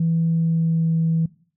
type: tone with pitch glide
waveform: sine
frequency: 164.81 to 163.2 Hz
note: E3 to E3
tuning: 0 to -17 cents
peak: -16 dBFS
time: 0-1.26 s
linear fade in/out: 5 ms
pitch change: -17 cents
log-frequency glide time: 0.26-0.91 s
effects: noise-tail reverb RT60 0.5 s tail -21 dB re dry + tanh soft clip ceiling -12 dBFS

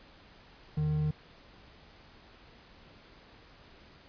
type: tone pair together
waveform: triangle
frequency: 80.78 / 152.5 Hz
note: E2 / D#3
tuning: -35 / -34 cents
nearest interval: major seventh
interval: 1101 cents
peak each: -36 / -25 dBFS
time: 0.77-1.11 s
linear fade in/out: 5 ms
effects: pink hiss -56 dBFS RMS until 4.08 s + resampled to 11025 Hz

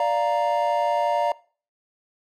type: chord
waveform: triangle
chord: Bb major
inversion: first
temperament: equal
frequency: 587.3 / 698.5 / 932.3 Hz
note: D5 / F5 / Bb5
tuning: 0 / 0 / 0 cents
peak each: -22 dBFS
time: 0-1.32 s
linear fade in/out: 2 ms
effects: noise-tail reverb RT60 0.4 s tail -21 dB re dry

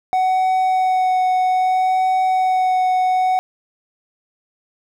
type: tone with vibrato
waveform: triangle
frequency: 745 Hz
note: F#5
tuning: 12 cents sharp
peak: -12 dBFS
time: 0.13-3.39 s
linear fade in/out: 0 ms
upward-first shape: sine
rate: 0.62 Hz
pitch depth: 11 cents each way
effects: none

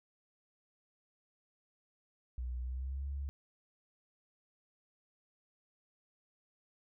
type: tone with pitch glide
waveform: sine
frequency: 61.74 to 69.7 Hz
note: B1 to C#2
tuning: 0 to +10 cents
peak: -36 dBFS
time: 2.38-3.29 s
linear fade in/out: 0 ms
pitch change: +210 cents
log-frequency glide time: 2.61-3.07 s
effects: none

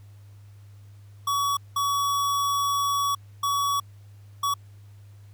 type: tone bursts at uneven times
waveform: square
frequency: 1130 Hz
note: C#6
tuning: 33 cents sharp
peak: -23 dBFS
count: 4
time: 1.27-1.57 / 1.76-3.15 / 3.43-3.8 / 4.43-4.54 s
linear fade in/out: 5 ms
effects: added 101 Hz sine -45 dBFS peak until 5.33 s + pink hiss -63 dBFS RMS until 5.33 s

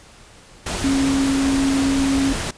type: tone in noise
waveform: sine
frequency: 272.2 Hz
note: C#4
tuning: 31 cents flat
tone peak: -16 dBFS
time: 0.84-2.33 s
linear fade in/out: 5 ms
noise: pink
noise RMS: -25 dBFS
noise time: 0.66-2.51 s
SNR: +6 dB
effects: pink hiss -46 dBFS RMS until 2.57 s + resampled to 22050 Hz

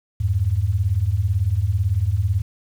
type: beating tone pair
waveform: sine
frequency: 84.4 / 102.4 Hz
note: E2 / G#2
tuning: +41 / -24 cents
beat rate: 18 Hz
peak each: -21 / -19 dBFS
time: 0.2-2.42 s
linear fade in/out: 10 ms
effects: 8-bit

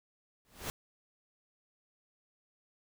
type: noise with exponential growth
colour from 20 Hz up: pink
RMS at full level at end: -34 dBFS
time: 0.45-0.7 s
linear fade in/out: 0 ms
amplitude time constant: 53 ms
effects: none

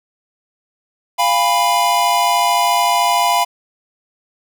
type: chord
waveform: square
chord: F diminished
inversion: none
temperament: equal with one note detuned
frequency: 698.5 / 812.1 / 987.8 Hz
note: F5 / Ab5 / Cb6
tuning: 0 / -39 / 0 cents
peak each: -18 / -20 / -16 dBFS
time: 1.18-3.45 s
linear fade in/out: 20 ms
effects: none

